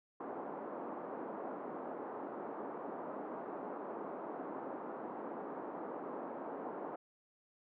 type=band-pass noise; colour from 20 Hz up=pink; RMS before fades=-44 dBFS; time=0.2-6.96 s; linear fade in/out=5 ms; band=260 to 1100 Hz; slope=24 dB/octave; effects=none